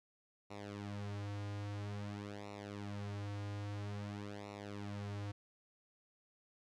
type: tone with flanger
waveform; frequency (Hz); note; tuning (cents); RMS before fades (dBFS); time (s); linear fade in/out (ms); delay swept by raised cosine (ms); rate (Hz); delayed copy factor
sawtooth; 102.1; G#2; -29; -44; 0.5-5.32; 10; 0.62 to 5.32; 0.5; -0.85
effects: low-pass 6000 Hz 12 dB/octave